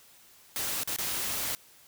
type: noise with dropouts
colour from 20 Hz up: white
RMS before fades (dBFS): -32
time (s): 0.56-1.55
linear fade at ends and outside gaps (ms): 0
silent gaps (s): 0.834-0.875 / 0.962-0.986
effects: white hiss -57 dBFS RMS until 1.87 s